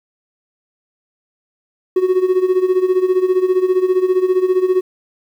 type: tone with tremolo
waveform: triangle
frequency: 370 Hz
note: F#4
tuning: in tune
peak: -6 dBFS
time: 1.96-4.81 s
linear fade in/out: 5 ms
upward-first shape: sine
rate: 15 Hz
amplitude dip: 80%
effects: tanh soft clip ceiling -4 dBFS + 8-bit